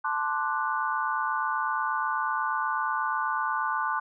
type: chord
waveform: sine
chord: D dominant seventh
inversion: second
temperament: equal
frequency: 880 / 1046.5 / 1174.7 / 1480 Hz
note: A5 / C6 / D6 / F#6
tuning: 0 / 0 / 0 / 0 cents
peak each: -31 dBFS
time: 0.04-4 s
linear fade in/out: 10 ms
effects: none